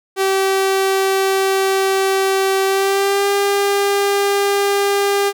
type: tone with pitch glide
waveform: sawtooth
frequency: 385.8 to 401 Hz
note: G4 to G4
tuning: -28 to +39 cents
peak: -10 dBFS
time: 0.16-5.33 s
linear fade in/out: 50 ms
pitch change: +67 cents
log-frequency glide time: 2.65-3.28 s
effects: none